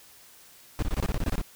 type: noise bursts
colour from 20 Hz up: brown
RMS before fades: -26 dBFS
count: 11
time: 0.79-1.415 s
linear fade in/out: 0 ms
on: 35 ms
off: 24 ms
effects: white hiss -53 dBFS RMS until 1.55 s